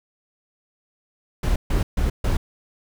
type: noise bursts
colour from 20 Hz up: brown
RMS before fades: -20 dBFS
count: 4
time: 1.43-2.37 s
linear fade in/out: 5 ms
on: 130 ms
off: 140 ms
effects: none